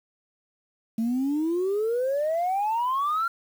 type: exponential sweep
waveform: sine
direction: up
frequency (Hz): 220 to 1394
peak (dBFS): -21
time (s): 0.98-3.28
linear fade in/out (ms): 5
effects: tanh soft clip ceiling -20 dBFS + 8-bit